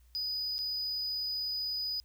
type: tone with dropouts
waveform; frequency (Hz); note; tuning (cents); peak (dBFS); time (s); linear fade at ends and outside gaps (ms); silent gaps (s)
triangle; 4968; D#8; -3; -31; 0.15-2; 0; 0.582-0.589
effects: added 60 Hz sine -58 dBFS peak until 2.04 s + white hiss -72 dBFS RMS until 2.04 s